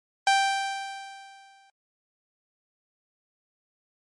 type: tone with exponential decay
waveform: sawtooth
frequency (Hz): 784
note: G5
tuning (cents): 0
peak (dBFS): -13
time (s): 0.27-1.7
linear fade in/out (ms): 2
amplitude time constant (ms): 310
effects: low-pass 8000 Hz 12 dB/octave + MP3 48 kbps